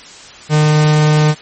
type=tone; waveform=45% pulse; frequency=152.1 Hz; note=D#3; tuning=39 cents flat; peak=-8 dBFS; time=0.49-1.35 s; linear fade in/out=50 ms; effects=white hiss -36 dBFS RMS until 1.41 s + MP3 32 kbps